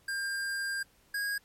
square tone pair in turn, 1600 / 1638.3 Hz, G6 / G#6, +35 / -24 cents, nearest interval unison, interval 41 cents, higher second, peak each -32 / -31 dBFS, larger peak second, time 0.08-0.83 / 1.14-1.38 s, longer first, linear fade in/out 5 ms, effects pink hiss -65 dBFS RMS until 1.44 s + MP3 64 kbps

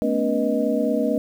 sine tone cluster, 220.7 / 249.9 / 285.5 / 483.6 / 622 Hz, A3 / B3 / D4 / B4 / D#5, +5 / +21 / -49 / -36 / -1 cents, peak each -25 dBFS, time 0.02-1.18 s, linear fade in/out 0 ms, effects 8-bit

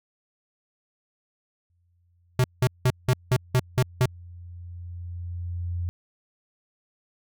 sine tone with exponential growth, 87.31 Hz, F2, in tune, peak -25 dBFS, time 1.7-5.89 s, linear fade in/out 0 ms, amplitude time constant 910 ms
square tone bursts, 126.9 Hz, B2, 47 cents sharp, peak -18 dBFS, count 8, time 2.39-4.058 s, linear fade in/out 2 ms, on 51 ms, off 180 ms
effects none

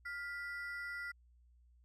triangle ring-modulated tone, 1690 Hz, G#6, 30 cents sharp, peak -36 dBFS, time 0.05-1.12 s, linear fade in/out 10 ms, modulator 281 Hz, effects added 60 Hz sine -63 dBFS peak until 1.84 s

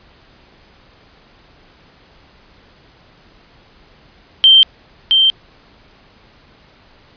sine tone with echo, 3136 Hz, G7, in tune, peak -4 dBFS, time 4.44-4.63 s, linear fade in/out 0 ms, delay 670 ms, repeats 1, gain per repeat -4 dB, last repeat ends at 5.3 s, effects pink hiss -48 dBFS RMS until 7.16 s + resampled to 11025 Hz

